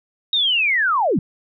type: linear sweep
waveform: sine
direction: down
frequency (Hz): 3780 to 135.6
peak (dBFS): -15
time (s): 0.33-1.19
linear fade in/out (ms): 2
effects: none